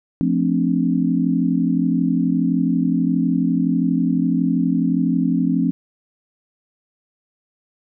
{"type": "chord", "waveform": "sine", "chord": "D minor seventh", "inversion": "first", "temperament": "equal", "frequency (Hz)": [174.61, 220, 261.6, 293.7], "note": ["F3", "A3", "C4", "D4"], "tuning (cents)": [0, 0, 0, 0], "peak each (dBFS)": [-20, -23, -19, -24], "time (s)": [0.21, 5.71], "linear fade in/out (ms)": 0, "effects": []}